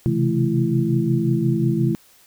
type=tone cluster; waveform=sine; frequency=129.7 / 135.3 / 163.9 / 215.8 / 335.7 Hz; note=C3 / C#3 / E3 / A3 / E4; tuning=-15 / -42 / -10 / -33 / +32 cents; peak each=-23 dBFS; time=0.06-1.95 s; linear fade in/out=0 ms; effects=white hiss -53 dBFS RMS until 2.26 s